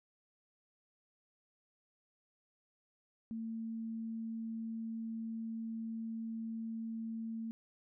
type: tone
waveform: sine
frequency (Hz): 225.4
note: A3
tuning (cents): +42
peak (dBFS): -38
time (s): 3.31-7.51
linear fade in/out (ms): 0
effects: none